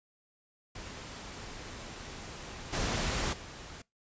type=noise with level steps; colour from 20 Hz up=pink; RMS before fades=-44 / -32 / -46 dBFS; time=0.75-3.82 s; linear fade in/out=5 ms; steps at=2.72 / 3.32 s; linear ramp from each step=20 ms; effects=noise-tail reverb RT60 0.2 s tail -23 dB re dry + resampled to 16000 Hz